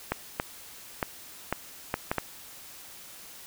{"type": "clicks", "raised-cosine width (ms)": 0.5, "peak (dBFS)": -11, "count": 7, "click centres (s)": [0.12, 0.399, 1.028, 1.526, 1.941, 2.115, 2.183], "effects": ["white hiss -47 dBFS RMS until 3.46 s"]}